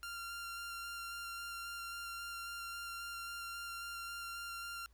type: tone with vibrato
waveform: sawtooth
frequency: 1386 Hz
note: F6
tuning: 14 cents flat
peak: -39 dBFS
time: 0.03-4.86 s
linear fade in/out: 0 ms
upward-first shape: square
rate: 3.7 Hz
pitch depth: 8 cents each way
effects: added 57 Hz sine -62 dBFS peak until 4.93 s + pink hiss -75 dBFS RMS until 4.93 s